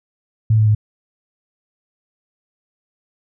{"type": "tone with pitch steps", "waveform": "sine", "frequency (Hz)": [110, 108.3, 106.62], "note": ["A2", "A2", "G#2"], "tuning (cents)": [0, -27, 46], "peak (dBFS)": -10, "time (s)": [0.5, 0.749], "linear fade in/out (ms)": 5, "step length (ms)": 83, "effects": []}